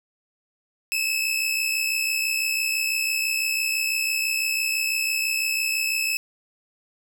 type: tone pair together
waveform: sawtooth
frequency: 2571 / 2637 Hz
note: E7 / E7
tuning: -44 / 0 cents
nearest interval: unison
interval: 44 cents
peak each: -22 dBFS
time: 0.92-6.17 s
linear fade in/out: 0 ms
effects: none